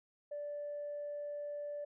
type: tone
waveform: sine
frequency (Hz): 584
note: D5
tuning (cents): -10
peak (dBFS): -38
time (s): 0.31-1.85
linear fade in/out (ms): 10
effects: tanh soft clip ceiling -35 dBFS